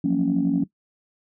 sine chord, Gb major seventh, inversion third, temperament just, 173.43 / 185 / 231.2 / 277.5 Hz, F3 / Gb3 / Bb3 / Db4, -12 / 0 / -14 / +2 cents, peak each -25 / -25 / -25 / -20 dBFS, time 0.04-0.64 s, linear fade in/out 5 ms, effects noise-tail reverb RT60 0.1 s tail -18 dB re dry + tanh soft clip ceiling -11 dBFS

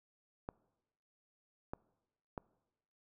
clicks, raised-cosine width 1 ms, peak -26 dBFS, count 3, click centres 0.489 / 1.735 / 2.378 s, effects noise-tail reverb RT60 1.0 s tail -23 dB re dry

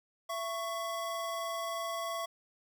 square tone pair together, 670 / 1109 Hz, E5 / C#6, +28 / 0 cents, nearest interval major sixth, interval 872 cents, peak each -38 / -38 dBFS, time 0.29-2.26 s, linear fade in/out 10 ms, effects none

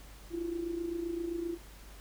sine tone with amplitude modulation, 340 Hz, F4, 46 cents flat, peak -30 dBFS, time 0.3-1.58 s, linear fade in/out 50 ms, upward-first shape sine, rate 27.7 Hz, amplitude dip 65%, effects added 50 Hz sine -50 dBFS peak until 2 s + pink hiss -55 dBFS RMS until 2 s

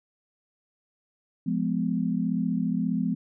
sine chord, F diminished, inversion none, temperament just, 174.61 / 209.5 / 251.4 Hz, F3 / Ab3 / Cb4, 0 / +15 / +31 cents, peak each -28 dBFS, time 1.46-3.15 s, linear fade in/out 10 ms, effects none

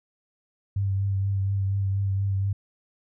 sine tone with vibrato, 98 Hz, G2, in tune, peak -22 dBFS, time 0.76-2.53 s, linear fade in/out 5 ms, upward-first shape triangle, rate 4.2 Hz, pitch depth 28 cents each way, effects none

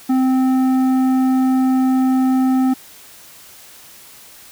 sine tone with tanh clipping, 260 Hz, C4, 11 cents flat, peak -14 dBFS, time 0.09-2.74 s, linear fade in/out 10 ms, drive 10 dB, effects white hiss -42 dBFS RMS until 4.51 s

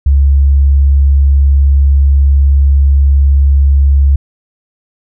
sine tone, 69.4 Hz, C#2, 3 cents sharp, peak -4 dBFS, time 0.06-4.16 s, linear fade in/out 5 ms, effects none

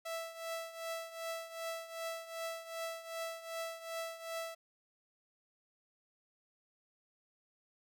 sawtooth tone with tremolo, 659.3 Hz, E5, in tune, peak -33 dBFS, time 0.05-4.55 s, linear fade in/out 10 ms, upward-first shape triangle, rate 2.6 Hz, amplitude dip 80%, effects none

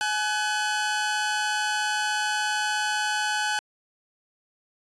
sawtooth tone pair together, 845 / 1505.6 Hz, G#5 / F#6, +30 / +30 cents, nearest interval minor seventh, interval 1000 cents, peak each -23 dBFS, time 0.01-3.59 s, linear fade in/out 0 ms, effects resampled to 22050 Hz

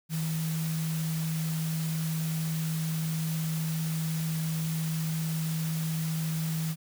sine tone in noise, 160 Hz, D#3, 49 cents sharp, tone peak -28 dBFS, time 0.09-6.76 s, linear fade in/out 50 ms, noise white, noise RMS -40 dBFS, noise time 0.09-6.76 s, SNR +9 dB, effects none

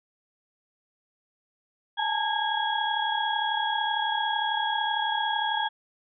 sine tone cluster, 836 / 869 / 907 / 1638 / 3325 Hz, G#5 / A5 / A#5 / G#6 / G#7, +11 / -22 / -48 / -24 / +1 cents, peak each -31 dBFS, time 1.97-5.69 s, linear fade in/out 20 ms, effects none

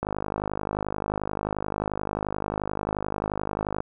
click train, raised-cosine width 1 ms, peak -13 dBFS, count 195, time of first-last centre 0.03-3.804 s, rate 51.4 Hz, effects none

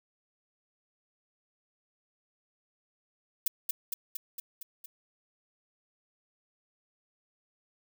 violet noise with echo, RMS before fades -26 dBFS, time 3.46-3.48 s, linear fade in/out 5 ms, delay 230 ms, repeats 6, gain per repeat -3 dB, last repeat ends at 4.86 s, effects none

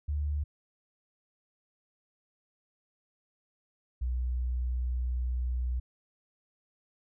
sine tone pair in turn, 73.42 / 61.82 Hz, D2 / B1, 0 / +2 cents, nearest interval minor third, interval 298 cents, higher first, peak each -28 dBFS, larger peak neither, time 0.08-0.44 / 4.01-5.8 s, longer second, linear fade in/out 10 ms, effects none

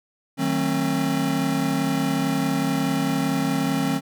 square chord, D# diminished seventh, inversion none, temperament just, 155.56 / 186.68 / 224 / 268.8 Hz, D#3 / F#3 / A3 / C4, 0 / +16 / +31 / +47 cents, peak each -28 / -29 / -30 / -24 dBFS, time 0.37-4.01 s, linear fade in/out 50 ms, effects none

